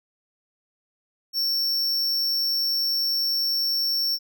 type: tone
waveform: square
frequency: 5450 Hz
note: F8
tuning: 43 cents flat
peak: -22 dBFS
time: 1.33-4.19 s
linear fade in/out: 50 ms
effects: none